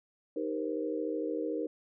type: chord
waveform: sine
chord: C minor seventh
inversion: first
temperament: equal with one note detuned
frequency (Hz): 311.1 / 392 / 469.9 / 523.3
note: Eb4 / G4 / Bb4 / C5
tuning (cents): 0 / 0 / +14 / 0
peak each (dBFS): -35 / -39 / -35 / -40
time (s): 0.36-1.67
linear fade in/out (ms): 5
effects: none